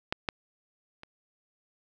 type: clicks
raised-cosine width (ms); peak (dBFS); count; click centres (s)
0.3; -12 / -12 / -28; 3; 0.125 / 0.288 / 1.034
effects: none